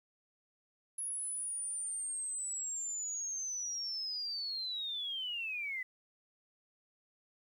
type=linear sweep; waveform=sine; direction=down; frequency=10548 to 1985 Hz; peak=-36 dBFS; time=0.98-5.83 s; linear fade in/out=5 ms; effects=11-bit